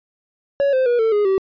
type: tone with pitch steps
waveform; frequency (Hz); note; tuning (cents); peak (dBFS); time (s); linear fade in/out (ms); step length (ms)
triangle; 560 / 519.5 / 481.9 / 447 / 414.7 / 384.7; C#5 / C5 / B4 / A4 / G#4 / G4; +18 / -12 / -43 / +27 / -3 / -33; -12; 0.6-1.38; 0; 130
effects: resampled to 11025 Hz